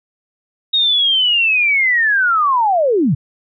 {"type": "linear sweep", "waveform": "sine", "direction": "down", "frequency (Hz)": [3762, 115], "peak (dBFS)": -11, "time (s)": [0.73, 3.15], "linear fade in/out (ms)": 10, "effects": []}